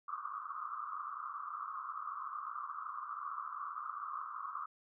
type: band-pass noise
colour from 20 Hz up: pink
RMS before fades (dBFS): -43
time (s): 0.08-4.66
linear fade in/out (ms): 5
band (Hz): 1100 to 1300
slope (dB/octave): 96
effects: none